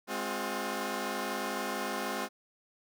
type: chord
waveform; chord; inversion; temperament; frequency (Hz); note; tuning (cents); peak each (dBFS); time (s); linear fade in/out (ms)
10% pulse; F minor; first; equal with one note detuned; 207.7 / 261.6 / 356.8; Ab3 / C4 / F4; 0 / 0 / +37; -29; 0.07-2.29; 50
effects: none

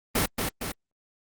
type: noise with echo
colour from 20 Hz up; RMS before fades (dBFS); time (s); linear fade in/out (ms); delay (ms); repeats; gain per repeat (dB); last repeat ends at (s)
pink; -24; 0.15-0.26; 5; 230; 2; -4; 0.72
effects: Opus 32 kbps

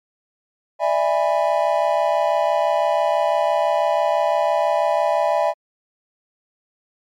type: chord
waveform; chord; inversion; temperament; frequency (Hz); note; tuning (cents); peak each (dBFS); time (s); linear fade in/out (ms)
triangle; E dominant seventh; third; just; 593.3 / 659.3 / 824.1 / 988.9; D5 / E5 / G#5 / B5; +18 / 0 / -14 / +2; -19 / -18 / -20 / -23; 0.79-5.54; 50
effects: MP3 96 kbps

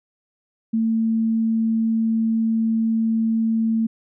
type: tone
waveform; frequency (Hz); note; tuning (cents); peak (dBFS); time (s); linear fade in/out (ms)
sine; 224.5; A3; +35; -17; 0.73-3.87; 10
effects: none

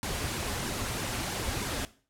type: noise with flanger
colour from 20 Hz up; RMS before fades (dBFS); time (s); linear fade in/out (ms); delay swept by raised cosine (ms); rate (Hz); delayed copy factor
pink; -33; 0.03-1.85; 0; 1.5 to 6.4; 3.1; -0.65
effects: noise-tail reverb RT60 0.4 s tail -17 dB re dry + low-pass 12000 Hz 12 dB/octave

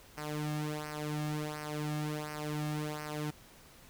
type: tone with flanger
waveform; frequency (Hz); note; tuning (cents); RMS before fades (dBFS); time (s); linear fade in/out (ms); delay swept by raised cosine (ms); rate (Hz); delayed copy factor
sawtooth; 150.9; D3; +47; -37; 0.17-3.31; 10; 0.27 to 2.07; 1.4; -0.75
effects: pink hiss -57 dBFS RMS until 3.89 s

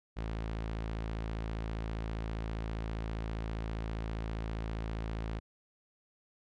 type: tone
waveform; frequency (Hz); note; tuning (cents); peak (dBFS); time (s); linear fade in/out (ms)
sawtooth; 55; A1; 0; -31; 0.16-5.4; 20
effects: low-pass 4000 Hz 12 dB/octave

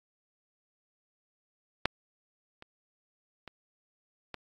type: clicks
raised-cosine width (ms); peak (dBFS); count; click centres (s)
0.3; -8 / -30 / -27 / -22; 4; 1.856 / 2.624 / 3.477 / 4.343
effects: AAC 48 kbps

